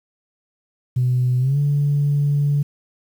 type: tone with pitch glide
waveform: sine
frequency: 125.5 to 144.16 Hz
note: B2 to D3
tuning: +28 to -32 cents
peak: -14 dBFS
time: 0.96-2.63 s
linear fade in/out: 10 ms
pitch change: +240 cents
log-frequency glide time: 1.39-1.58 s
effects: tanh soft clip ceiling -11 dBFS + 8-bit